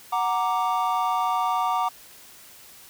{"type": "chord", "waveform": "triangle", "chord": "Gb augmented", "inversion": "none", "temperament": "equal", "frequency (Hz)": [740, 932.3, 1174.7], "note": ["Gb5", "Bb5", "D6"], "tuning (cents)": [0, 0, 0], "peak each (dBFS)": -24, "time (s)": [0.12, 1.89], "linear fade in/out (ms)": 10, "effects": ["white hiss -48 dBFS RMS until 2.89 s"]}